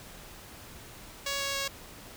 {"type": "tone with pitch steps", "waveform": "5% pulse", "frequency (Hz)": [558, 554.5, 551], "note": ["C#5", "C#5", "C#5"], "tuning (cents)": [11, 0, -11], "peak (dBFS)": -19, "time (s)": [1.26, 1.68], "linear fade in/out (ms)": 5, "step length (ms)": 140, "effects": ["pink hiss -48 dBFS RMS until 2.16 s"]}